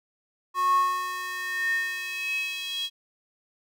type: tone with high-pass filter sweep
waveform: square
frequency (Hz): 365.2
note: F#4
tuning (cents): -23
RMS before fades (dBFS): -28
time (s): 0.54-2.9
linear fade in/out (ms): 50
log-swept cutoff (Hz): 980 to 3400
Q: 9.6
effects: none